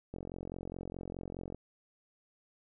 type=click train; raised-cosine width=2 ms; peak=-28 dBFS; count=64; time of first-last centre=0.14-1.546 s; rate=44.8 Hz; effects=none